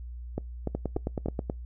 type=two click trains; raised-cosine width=2 ms; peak=-16 / -16 dBFS; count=4 / 8; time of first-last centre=0.38-1.26 / 0.75-1.499 s; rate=3.41 / 9.35 Hz; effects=noise-tail reverb RT60 0.2 s tail -26 dB re dry + added 60 Hz sine -37 dBFS peak until 1.65 s